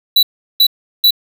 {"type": "tone bursts", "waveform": "square", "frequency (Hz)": 3950, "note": "B7", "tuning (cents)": 0, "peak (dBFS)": -7, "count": 3, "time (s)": [0.16, 1.107], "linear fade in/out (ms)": 5, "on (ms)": 69, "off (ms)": 370, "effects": []}